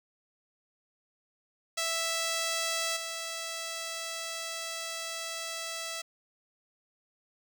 5% pulse tone with level steps, 659.3 Hz, E5, in tune, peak -18 / -24 dBFS, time 1.77-6.02 s, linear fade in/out 10 ms, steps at 2.96 s, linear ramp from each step 10 ms, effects none

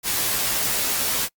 white noise with comb filter, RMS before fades -23 dBFS, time 0.03-1.29 s, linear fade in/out 50 ms, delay 13 ms, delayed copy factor -0.8, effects noise-tail reverb RT60 0.1 s tail -26 dB re dry + Opus 48 kbps

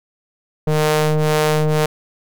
sawtooth ring-modulated tone, 153 Hz, D#3, 29 cents flat, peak -7 dBFS, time 0.67-1.86 s, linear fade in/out 5 ms, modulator 307 Hz, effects none

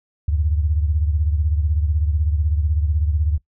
sine beating tone pair, 74.4 / 90.4 Hz, D2 / F#2, +23 / -40 cents, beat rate 16 Hz, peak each -17 / -24 dBFS, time 0.28-3.38 s, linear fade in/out 5 ms, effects noise-tail reverb RT60 0.1 s tail -20 dB re dry

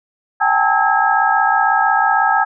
sine tone cluster, 772 / 828 / 894 / 1295 / 1633 Hz, G5 / G#5 / A5 / E6 / G#6, -27 / -5 / +27 / -31 / -30 cents, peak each -18 dBFS, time 0.4-2.45 s, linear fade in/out 20 ms, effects none

